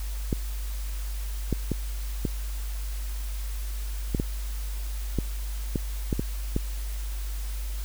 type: clicks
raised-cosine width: 3 ms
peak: -12 dBFS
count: 11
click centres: 0.328 / 1.527 / 1.717 / 2.252 / 4.148 / 4.199 / 5.187 / 5.758 / 6.128 / 6.195 / 6.564 s
effects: added 50 Hz sine -29 dBFS peak until 7.84 s + white hiss -44 dBFS RMS until 7.84 s